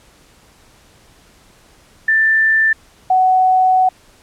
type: tone pair in turn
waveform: sine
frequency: 1774 / 745.9 Hz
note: A6 / F#5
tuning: +14 / +14 cents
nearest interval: octave + minor third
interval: 1500 cents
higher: first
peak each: -10 / -9 dBFS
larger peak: second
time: 2.08-2.73 / 3.1-3.89 s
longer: second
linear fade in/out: 5 ms
effects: pink hiss -49 dBFS RMS until 4.22 s + low-pass 11000 Hz 12 dB/octave